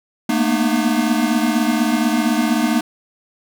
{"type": "tone cluster", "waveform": "square", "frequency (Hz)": [220.2, 235.9, 244.4, 303.9], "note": ["A3", "A#3", "B3", "D#4"], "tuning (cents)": [2, 21, -18, -41], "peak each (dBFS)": [-21, -21, -24, -21], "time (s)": [0.29, 2.81], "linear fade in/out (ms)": 5, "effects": []}